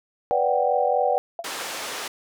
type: chord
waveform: sine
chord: G major seventh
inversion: first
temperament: equal with one note detuned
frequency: 493.9 / 581.3 / 740 / 784 Hz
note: B4 / D5 / F#5 / G5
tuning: 0 / -18 / 0 / 0 cents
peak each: -24 dBFS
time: 0.31-1.18 s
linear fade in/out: 0 ms
type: tone with exponential decay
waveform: sine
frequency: 678 Hz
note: E5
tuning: 49 cents sharp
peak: -23 dBFS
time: 1.39-1.47 s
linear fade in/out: 2 ms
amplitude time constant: 16 ms
type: band-pass noise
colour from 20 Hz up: pink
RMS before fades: -32 dBFS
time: 1.44-2.08 s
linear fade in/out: 5 ms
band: 540 to 9900 Hz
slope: 12 dB/octave
effects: none